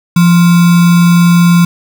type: tone with sample-and-hold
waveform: sine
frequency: 173 Hz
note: F3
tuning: 16 cents flat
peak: -3 dBFS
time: 0.16-1.65 s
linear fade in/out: 5 ms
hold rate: 1225 Hz
effects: none